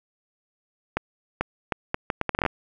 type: accelerating click train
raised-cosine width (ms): 0.5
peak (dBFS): -8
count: 13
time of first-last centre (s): 0.97-2.462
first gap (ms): 440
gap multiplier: 0.71
effects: none